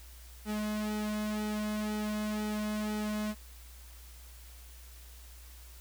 sawtooth tone with flanger, 212.1 Hz, G#3, 37 cents sharp, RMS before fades -34 dBFS, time 0.45-3.35 s, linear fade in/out 50 ms, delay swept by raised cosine 1.8 to 2.57 ms, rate 2 Hz, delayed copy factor -0.8, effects added 60 Hz sine -49 dBFS peak until 5.8 s + white hiss -56 dBFS RMS until 5.8 s

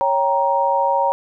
sine chord, G diminished, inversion second, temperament equal with one note detuned, 554.4 / 784 / 937.2 Hz, Db5 / G5 / Bb5, 0 / 0 / +9 cents, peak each -20 / -22 / -17 dBFS, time 0.01-1.12 s, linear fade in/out 0 ms, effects none

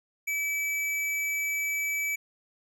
square tone, 2300 Hz, D7, 37 cents flat, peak -28 dBFS, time 0.27-2.16 s, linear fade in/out 10 ms, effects none

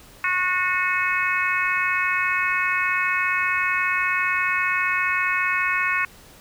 harmonic tone, 365.1 Hz, F#4, 23 cents flat, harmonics 3 / 4 / 5 / 6 / 7, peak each -26 / -26 / -26 / -26 / -26 dBFS, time 0.24-6.05 s, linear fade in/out 2 ms, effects pink hiss -48 dBFS RMS until 6.4 s

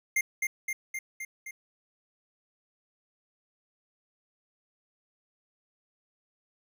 square tone with echo, 2109 Hz, C7, 13 cents sharp, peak -24 dBFS, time 0.16-0.21 s, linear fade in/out 5 ms, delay 260 ms, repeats 5, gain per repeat -3 dB, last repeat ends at 1.51 s, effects none

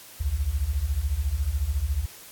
sine beating tone pair, 61.74 / 75.74 Hz, B1 / D#2, 0 / -46 cents, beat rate 14 Hz, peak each -27 / -25 dBFS, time 0.2-2.06 s, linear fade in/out 10 ms, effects white hiss -46 dBFS RMS until 2.31 s + AAC 64 kbps

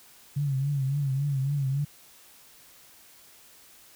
sine tone with vibrato, 138.7 Hz, C#3, 1 cent sharp, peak -24 dBFS, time 0.36-1.85 s, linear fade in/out 10 ms, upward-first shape triangle, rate 3.6 Hz, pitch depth 100 cents each way, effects white hiss -54 dBFS RMS until 3.95 s

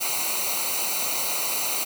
white noise with comb filter, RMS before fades -26 dBFS, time 0-1.85 s, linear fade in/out 20 ms, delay 0.59 ms, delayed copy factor -0.9, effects none

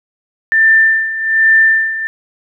sine tone with tremolo, 1784 Hz, A6, 23 cents sharp, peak -5 dBFS, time 0.52-2.07 s, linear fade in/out 0 ms, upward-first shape sine, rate 1.2 Hz, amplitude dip 75%, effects none

